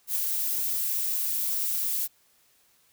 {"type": "noise with ADSR envelope", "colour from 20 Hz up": "violet", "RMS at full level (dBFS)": -25, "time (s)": [0.07, 2.08], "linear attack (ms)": 89, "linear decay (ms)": 4, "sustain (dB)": -3, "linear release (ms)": 34, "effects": ["white hiss -64 dBFS RMS until 2.92 s"]}